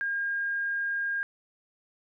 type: tone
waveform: sine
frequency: 1616 Hz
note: G#6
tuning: 48 cents flat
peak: -27 dBFS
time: 0.01-1.23 s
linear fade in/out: 0 ms
effects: none